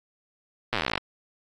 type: slowing click train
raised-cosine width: 0.3 ms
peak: -9 dBFS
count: 19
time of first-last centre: 0.73-0.977 s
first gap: 8 ms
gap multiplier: 1.06
effects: AAC 32 kbps